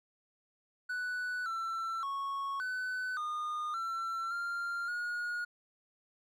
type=tone with pitch steps; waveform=triangle; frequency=1485 / 1341 / 1104 / 1506 / 1221 / 1348 / 1392 / 1441 Hz; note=F#6 / E6 / C#6 / F#6 / D#6 / E6 / F6 / F#6; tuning=+6 / +29 / -7 / +30 / -33 / +38 / -6 / -46 cents; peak=-32 dBFS; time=0.89-5.45 s; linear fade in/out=10 ms; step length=570 ms; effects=none